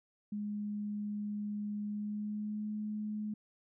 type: tone with pitch glide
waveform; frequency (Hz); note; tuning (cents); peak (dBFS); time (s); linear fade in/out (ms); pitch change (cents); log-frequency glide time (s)
sine; 207.7 to 211.9; G#3 to G#3; 0 to +35; -35; 0.32-3.34; 5; +35; 1.85-2.69
effects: none